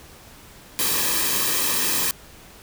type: noise with comb filter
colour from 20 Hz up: white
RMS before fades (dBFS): -22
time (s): 0.79-2.11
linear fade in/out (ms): 0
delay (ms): 1.4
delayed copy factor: -0.65
effects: pink hiss -46 dBFS RMS until 2.62 s